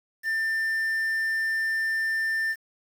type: tone with quantisation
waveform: triangle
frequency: 1790 Hz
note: A6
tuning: 29 cents sharp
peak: -22 dBFS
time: 0.23-2.56 s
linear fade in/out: 50 ms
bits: 8
effects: none